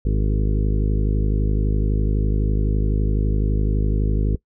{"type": "harmonic tone with a mistuned harmonic", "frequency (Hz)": 51.91, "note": "G#1", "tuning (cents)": 0, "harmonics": [1, 2, 3, 4, 5, 6, 7, 8, 9], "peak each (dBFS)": [-18, -24, -28, -30, -32, -34, -35, -36, -37], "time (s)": [0.05, 4.36], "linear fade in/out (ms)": 5, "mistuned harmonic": 8, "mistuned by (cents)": -20, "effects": ["noise-tail reverb RT60 0.1 s tail -21 dB re dry"]}